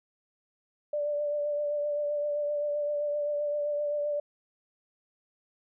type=tone with vibrato; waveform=sine; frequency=587.3 Hz; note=D5; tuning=in tune; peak=-27 dBFS; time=0.93-4.2 s; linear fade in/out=5 ms; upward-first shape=triangle; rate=7.7 Hz; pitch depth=26 cents each way; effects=none